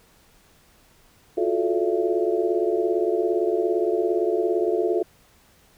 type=tone cluster; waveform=sine; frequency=347.1 / 364.6 / 435.9 / 586 / 673 Hz; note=F4 / F#4 / A4 / D5 / E5; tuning=-11 / -25 / -16 / -4 / +36 cents; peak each=-26 / -24 / -24 / -33 / -29 dBFS; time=1.37-5.03 s; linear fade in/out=10 ms; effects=pink hiss -57 dBFS RMS until 5.77 s